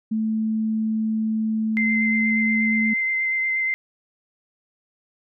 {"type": "tone", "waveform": "sine", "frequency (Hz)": 219.4, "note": "A3", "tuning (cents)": -5, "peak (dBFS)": -20, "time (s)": [0.11, 2.94], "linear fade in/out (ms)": 10}
{"type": "tone with vibrato", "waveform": "sine", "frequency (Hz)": 2076, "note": "C7", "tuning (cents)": -14, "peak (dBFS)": -20, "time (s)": [1.77, 3.74], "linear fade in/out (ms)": 0, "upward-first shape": "sine", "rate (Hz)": 8.4, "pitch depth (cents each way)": 13}
{"effects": []}